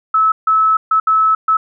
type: tone bursts at uneven times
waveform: sine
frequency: 1300 Hz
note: E6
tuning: 24 cents flat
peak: -9 dBFS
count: 5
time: 0.14-0.32 / 0.47-0.77 / 0.91-1 / 1.07-1.35 / 1.48-1.57 s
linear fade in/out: 5 ms
effects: none